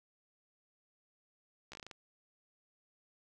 slowing click train, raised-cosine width 0.2 ms, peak -30 dBFS, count 8, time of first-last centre 1.72-1.912 s, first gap 14 ms, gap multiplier 1.22, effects none

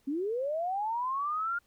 sine linear sweep, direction up, 261.6 to 1422 Hz, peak -29 dBFS, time 0.07-1.59 s, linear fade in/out 10 ms, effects pink hiss -70 dBFS RMS until 1.66 s

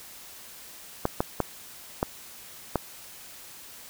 clicks, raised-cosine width 1 ms, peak -9 dBFS, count 5, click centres 1.054 / 1.205 / 1.403 / 2.029 / 2.757 s, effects white hiss -46 dBFS RMS until 3.89 s

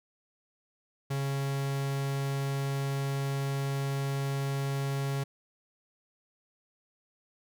45% pulse tone, 138 Hz, C#3, 7 cents flat, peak -29 dBFS, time 1.1-5.24 s, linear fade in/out 10 ms, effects none

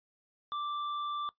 square tone, 1174.7 Hz, D6, in tune, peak -34 dBFS, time 0.52-1.29 s, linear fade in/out 0 ms, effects noise-tail reverb RT60 0.1 s tail -17 dB re dry + resampled to 11025 Hz

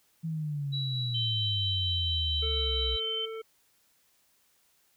sine exponential sweep, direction down, 164.81 to 61.74 Hz, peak -30 dBFS, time 0.23-2.97 s, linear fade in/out 20 ms
sine tone with tremolo, 3917 Hz, B7, 15 cents flat, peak -32 dBFS, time 0.72-3 s, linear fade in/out 20 ms, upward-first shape triangle, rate 4.4 Hz, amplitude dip 30%
sine tone, 3085 Hz, G7, 28 cents flat, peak -30 dBFS, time 1.14-3.26 s, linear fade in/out 10 ms
harmonic tone, 445.2 Hz, A4, 20 cents sharp, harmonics 1 / 3 / 5 / 7, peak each -36 / -46 / -50 / -53 dBFS, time 2.42-3.42 s, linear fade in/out 10 ms
effects white hiss -68 dBFS RMS until 4.96 s

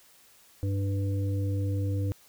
harmonic tone, 98.6 Hz, G2, 11 cents sharp, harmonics 1 / 3 / 5, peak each -26 / -36 / -40 dBFS, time 0.63-2.12 s, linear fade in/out 0 ms, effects white hiss -58 dBFS RMS until 2.28 s

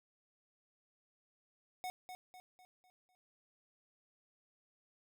square tone with echo, 735 Hz, F#5, 12 cents flat, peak -40 dBFS, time 1.84-1.9 s, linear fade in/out 0 ms, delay 250 ms, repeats 5, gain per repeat -7 dB, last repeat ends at 3.15 s, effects none

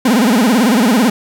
40% pulse tone with vibrato, 232.4 Hz, A#3, 5 cents flat, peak -8 dBFS, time 0.05-1.1 s, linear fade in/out 5 ms, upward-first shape sine, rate 18 Hz, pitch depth 230 cents each way, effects none

